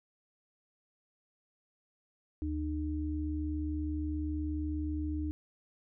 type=tone pair together; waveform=sine; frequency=76.4 / 304.5 Hz; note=D#2 / D#4; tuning=-31 / -37 cents; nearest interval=2 octaves; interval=2394 cents; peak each=-34 / -35 dBFS; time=2.42-5.31 s; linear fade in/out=0 ms; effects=none